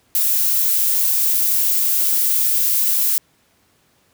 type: noise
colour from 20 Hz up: violet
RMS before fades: -17 dBFS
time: 0.15-3.18 s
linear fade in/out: 0 ms
effects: pink hiss -59 dBFS RMS until 4.13 s + high-pass 80 Hz 12 dB/octave